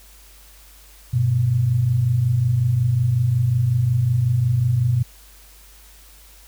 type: tone pair together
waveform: sine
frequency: 98 / 123.47 Hz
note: G2 / B2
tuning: 0 / 0 cents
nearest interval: major third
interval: 400 cents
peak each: -23 / -16 dBFS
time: 1.13-5.03 s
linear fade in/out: 10 ms
effects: added 50 Hz sine -47 dBFS peak until 6.47 s + white hiss -49 dBFS RMS until 6.47 s